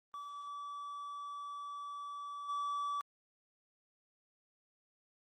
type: tone with level steps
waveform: triangle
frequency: 1152 Hz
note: D6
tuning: 34 cents flat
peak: -40 / -33 dBFS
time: 0.14-3.01 s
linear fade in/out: 0 ms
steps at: 2.48 s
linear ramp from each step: 20 ms
effects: Opus 24 kbps